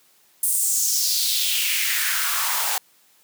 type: noise with high-pass filter sweep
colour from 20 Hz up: white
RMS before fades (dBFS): -22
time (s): 0.43-2.78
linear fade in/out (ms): 2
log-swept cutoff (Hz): 10000 to 760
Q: 3.1
effects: white hiss -58 dBFS RMS until 3.23 s + high-pass 150 Hz 12 dB/octave